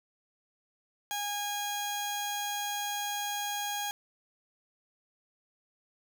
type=tone pair together; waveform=sawtooth; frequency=820 / 3280 Hz; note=G#5 / G#7; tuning=-22 / -22 cents; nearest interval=2 octaves; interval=2400 cents; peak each=-30 / -32 dBFS; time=1.11-3.91 s; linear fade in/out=0 ms; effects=11-bit